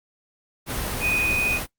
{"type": "tone in noise", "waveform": "sine", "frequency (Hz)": 2489, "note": "D#7", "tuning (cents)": 0, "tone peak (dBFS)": -20, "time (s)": [1, 1.6], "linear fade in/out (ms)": 50, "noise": "pink", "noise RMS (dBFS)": -28, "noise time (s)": [0.66, 1.67], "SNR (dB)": 5, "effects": ["noise-tail reverb RT60 0.1 s tail -18 dB re dry", "Opus 32 kbps"]}